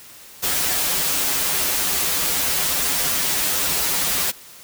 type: noise with comb filter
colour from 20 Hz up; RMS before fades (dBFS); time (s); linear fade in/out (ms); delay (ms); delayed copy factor
white; -21; 0.42-4.32; 20; 8.9; -1
effects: white hiss -43 dBFS RMS until 4.63 s